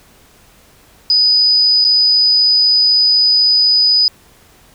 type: tone with dropouts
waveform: sine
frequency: 4978 Hz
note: D#8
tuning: in tune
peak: -8 dBFS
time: 1.1-4.08 s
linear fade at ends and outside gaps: 1 ms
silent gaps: 1.843-1.849 s
effects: pink hiss -47 dBFS RMS until 4.74 s